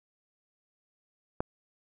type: click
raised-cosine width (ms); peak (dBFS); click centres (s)
1; -15; 1.405
effects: none